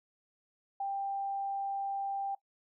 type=tone; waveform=sine; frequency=790 Hz; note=G5; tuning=13 cents sharp; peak=-32 dBFS; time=0.8-2.35 s; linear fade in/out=5 ms; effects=noise-tail reverb RT60 0.1 s tail -19 dB re dry